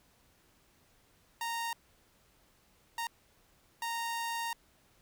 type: tone bursts at uneven times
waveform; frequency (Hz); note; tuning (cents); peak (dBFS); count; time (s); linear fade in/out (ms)
sawtooth; 927; A#5; -10; -30; 3; 1.41-1.73 / 2.98-3.07 / 3.82-4.53; 2
effects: pink hiss -67 dBFS RMS until 5.01 s